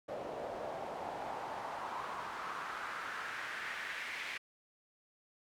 pink noise with band-pass filter sweep, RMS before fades -42 dBFS, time 0.08-4.38 s, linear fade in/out 10 ms, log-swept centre 540 to 2200 Hz, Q 2.7, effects none

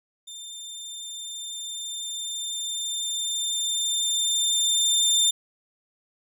25% pulse tone with level ramp, 3594 Hz, A7, 36 cents sharp, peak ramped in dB -34 to -14 dBFS, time 0.27-5.31 s, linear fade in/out 10 ms, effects none

